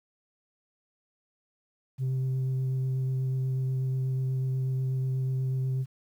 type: tone with vibrato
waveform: sine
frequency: 130.81 Hz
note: C3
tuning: in tune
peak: -23 dBFS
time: 1.98-5.86 s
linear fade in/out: 50 ms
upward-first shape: sine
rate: 8.2 Hz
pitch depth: 10 cents each way
effects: tanh soft clip ceiling -25 dBFS + 10-bit